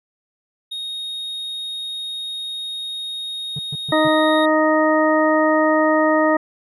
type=tone; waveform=triangle; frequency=3729 Hz; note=A#7; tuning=in tune; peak=-24 dBFS; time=0.71-4.46 s; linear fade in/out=10 ms
type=tone bursts; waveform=triangle; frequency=146.83 Hz; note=D3; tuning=in tune; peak=-23 dBFS; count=4; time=3.56-4.078 s; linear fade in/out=5 ms; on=32 ms; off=130 ms
type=harmonic tone; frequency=311.1 Hz; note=D#4; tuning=in tune; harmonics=1 / 2 / 3 / 4 / 6; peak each=-18 / -17 / -23 / -22 / -23 dBFS; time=3.92-6.37 s; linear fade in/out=5 ms
effects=resampled to 32000 Hz